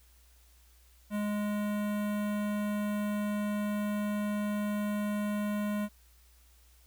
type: tone with notch filter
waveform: square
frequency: 207.7 Hz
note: G#3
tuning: in tune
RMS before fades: -32 dBFS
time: 1.1-5.89 s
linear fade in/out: 50 ms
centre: 5100 Hz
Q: 0.7
effects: added 60 Hz sine -59 dBFS peak until 6.86 s + white hiss -65 dBFS RMS until 6.86 s